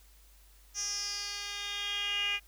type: tone with band-pass filter sweep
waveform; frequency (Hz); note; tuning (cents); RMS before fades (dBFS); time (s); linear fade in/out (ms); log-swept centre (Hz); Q
10% pulse; 406.7; G#4; -36; -35; 0.74-2.4; 50; 5900 to 2600; 7
effects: added 50 Hz sine -57 dBFS peak until 2.47 s + white hiss -63 dBFS RMS until 2.47 s